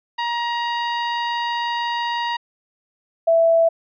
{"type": "tone pair in turn", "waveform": ["sawtooth", "sine"], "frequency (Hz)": [946, 662], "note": ["A#5", "E5"], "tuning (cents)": [25, 7], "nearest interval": "tritone", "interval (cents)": 618, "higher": "first", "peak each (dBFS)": [-17, -12], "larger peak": "second", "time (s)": [[0.18, 2.37], [3.27, 3.69]], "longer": "first", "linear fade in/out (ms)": 10, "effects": ["resampled to 11025 Hz"]}